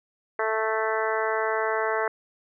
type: harmonic tone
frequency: 220 Hz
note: A3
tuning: in tune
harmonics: 2 / 3 / 4 / 5 / 6 / 7 / 8 / 9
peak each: -28 / -30 / -31 / -32 / -33 / -33 / -34 / -35 dBFS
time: 0.39-2.08 s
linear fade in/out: 2 ms
effects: none